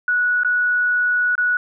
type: tone with dropouts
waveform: sine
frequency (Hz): 1468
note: F#6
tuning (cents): -14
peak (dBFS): -15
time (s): 0.08-1.57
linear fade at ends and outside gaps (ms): 2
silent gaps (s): 0.434-0.447 / 1.354-1.379
effects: none